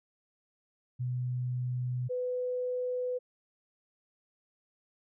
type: tone pair in turn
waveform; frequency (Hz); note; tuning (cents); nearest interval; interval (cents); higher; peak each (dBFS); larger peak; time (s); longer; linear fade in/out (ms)
sine; 124.9 / 499.6; B2 / B4; +20 / +20; 2 octaves; 2400; second; -30 / -30; neither; 0.99-2.09 / 2.09-3.19; neither; 20
effects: none